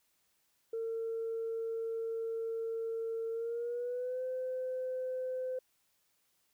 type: tone with pitch glide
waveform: sine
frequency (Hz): 453.9 to 512.4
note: A#4 to C5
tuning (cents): -46 to -36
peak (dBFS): -33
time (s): 0.73-5.59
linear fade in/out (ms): 5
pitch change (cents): +210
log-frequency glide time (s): 3.31-4.23
effects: tanh soft clip ceiling -30 dBFS + white hiss -75 dBFS RMS until 6.53 s